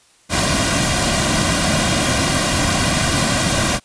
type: noise with comb filter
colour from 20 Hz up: pink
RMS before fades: -17 dBFS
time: 0.29-3.8 s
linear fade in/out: 50 ms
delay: 2.3 ms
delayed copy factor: -0.7
effects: white hiss -53 dBFS RMS until 3.84 s + resampled to 22050 Hz